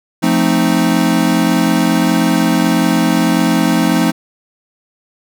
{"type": "chord", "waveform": "square", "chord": "F dominant seventh", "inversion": "none", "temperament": "equal", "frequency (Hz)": [174.61, 220, 261.6, 311.1], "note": ["F3", "A3", "C4", "Eb4"], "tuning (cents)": [0, 0, 0, 0], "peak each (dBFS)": -17, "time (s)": [0.22, 4.12], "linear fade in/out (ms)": 20, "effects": []}